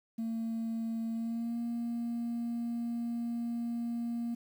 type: tone with pitch glide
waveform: sine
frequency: 226.6 to 235 Hz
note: A#3 to A#3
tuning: -49 to +14 cents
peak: -30 dBFS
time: 0.18-4.35 s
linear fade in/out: 10 ms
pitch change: +63 cents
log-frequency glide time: 1.12-1.59 s
effects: tanh soft clip ceiling -31 dBFS + 10-bit